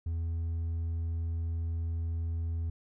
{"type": "tone with hard clipping", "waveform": "sine", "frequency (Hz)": 83, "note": "E2", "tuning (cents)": 12, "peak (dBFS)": -31, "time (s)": [0.06, 2.7], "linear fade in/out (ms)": 5, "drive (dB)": 2, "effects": []}